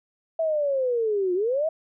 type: linear two-way sweep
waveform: sine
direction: down then up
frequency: 659.3 to 350 to 658 Hz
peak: -21 dBFS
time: 0.39-1.69 s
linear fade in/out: 5 ms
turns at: 1.34 s
effects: none